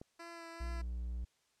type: click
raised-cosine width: 2 ms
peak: -35 dBFS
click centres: 0.015 s
type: tone with vibrato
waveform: 10% pulse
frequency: 335.4 Hz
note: E4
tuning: 30 cents sharp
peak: -39 dBFS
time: 0.19-0.82 s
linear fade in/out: 10 ms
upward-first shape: sine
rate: 2.5 Hz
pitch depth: 17 cents each way
type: tone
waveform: triangle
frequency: 59.7 Hz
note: A#1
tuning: 42 cents sharp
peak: -35 dBFS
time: 0.6-1.25 s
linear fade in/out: 10 ms
effects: white hiss -75 dBFS RMS until 1.6 s + low-pass 8000 Hz 12 dB/octave